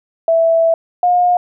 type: tone pair in turn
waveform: sine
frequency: 659.3 / 714.3 Hz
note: E5 / F5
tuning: 0 / +39 cents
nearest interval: minor second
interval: 139 cents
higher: second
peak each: -9 dBFS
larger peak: neither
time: 0.28-0.74 / 1.03-1.37 s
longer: first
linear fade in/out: 2 ms
effects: none